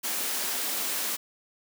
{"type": "high-pass noise", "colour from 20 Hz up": "white", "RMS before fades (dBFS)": -30, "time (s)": [0.03, 1.17], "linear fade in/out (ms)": 20, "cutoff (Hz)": 190, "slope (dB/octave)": 96, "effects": []}